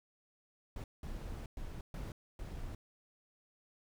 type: noise bursts at uneven times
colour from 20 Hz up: brown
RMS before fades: -43 dBFS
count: 5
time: 0.76-0.84 / 1.03-1.46 / 1.57-1.81 / 1.94-2.12 / 2.39-2.75 s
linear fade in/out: 2 ms
effects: none